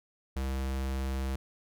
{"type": "tone", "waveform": "square", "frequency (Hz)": 66.4, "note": "C2", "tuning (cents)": 26, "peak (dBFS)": -31, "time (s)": [0.36, 1.36], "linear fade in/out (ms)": 5, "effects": []}